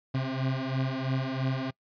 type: beating tone pair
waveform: 30% pulse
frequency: 130.6 / 133.6 Hz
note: C3 / C3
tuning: -3 / +36 cents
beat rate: 3 Hz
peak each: -28 dBFS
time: 0.14-1.71 s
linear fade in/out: 10 ms
effects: noise-tail reverb RT60 0.1 s tail -24 dB re dry + resampled to 11025 Hz